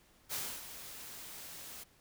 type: noise with ADSR envelope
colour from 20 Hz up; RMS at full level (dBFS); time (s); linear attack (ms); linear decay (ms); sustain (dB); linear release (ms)
white; -37; 0.29-1.84; 42; 280; -11; 11
effects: pink hiss -66 dBFS RMS until 2 s